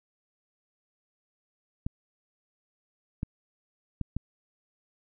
clicks, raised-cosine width 5 ms, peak -18 dBFS, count 4, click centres 1.865 / 3.231 / 4.013 / 4.166 s, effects none

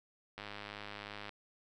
click train, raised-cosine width 0.3 ms, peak -28 dBFS, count 95, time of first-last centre 0.38-1.293 s, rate 103 Hz, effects none

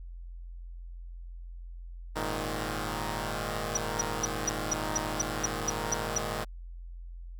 5% pulse chord, Ab suspended second, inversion none, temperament equal, 103.83 / 116.54 / 155.56 Hz, Ab2 / Bb2 / Eb3, 0 / 0 / 0 cents, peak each -25 dBFS, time 2.15-6.45 s, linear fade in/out 20 ms
sine tone bursts, 5850 Hz, F#8, 21 cents flat, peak -24 dBFS, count 11, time 3.75-6.181 s, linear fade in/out 5 ms, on 21 ms, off 220 ms
effects added 43 Hz sine -40 dBFS peak until 7.39 s

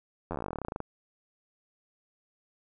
slowing click train, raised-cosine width 1 ms, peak -20 dBFS, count 22, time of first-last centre 0.31-0.804 s, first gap 11 ms, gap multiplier 1.07, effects none

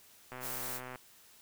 click train, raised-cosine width 0.5 ms, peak -29 dBFS, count 82, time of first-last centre 0.32-0.958 s, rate 127 Hz
blue noise, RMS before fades -40 dBFS, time 0.4-0.81 s, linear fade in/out 50 ms
effects white hiss -60 dBFS RMS until 1.41 s

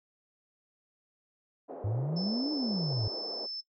white band-pass noise, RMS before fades -42 dBFS, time 1.68-3.47 s, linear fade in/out 20 ms, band 310 to 620 Hz, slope 24 dB/octave
sine exponential two-way sweep, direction up then down, 98 to 311.1 to 98 Hz, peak -29 dBFS, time 1.84-3.08 s, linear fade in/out 5 ms, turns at 2.52 s
sine tone, 5274 Hz, E8, in tune, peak -36 dBFS, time 2.16-3.61 s, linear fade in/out 10 ms
effects noise-tail reverb RT60 0.1 s tail -17 dB re dry

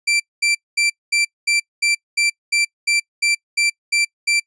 sawtooth tone bursts, 2349 Hz, D7, in tune, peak -11 dBFS, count 13, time 0.07-4.4 s, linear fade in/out 10 ms, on 130 ms, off 220 ms, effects noise-tail reverb RT60 0.1 s tail -26 dB re dry + resampled to 22050 Hz

